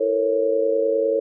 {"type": "tone cluster", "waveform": "sine", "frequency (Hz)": [331.2, 449.8, 480, 549], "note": ["E4", "A4", "B4", "C#5"], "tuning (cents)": [8, 38, -49, -17], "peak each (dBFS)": [-29, -20, -29, -21], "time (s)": [0, 1.2], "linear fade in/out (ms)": 10, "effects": []}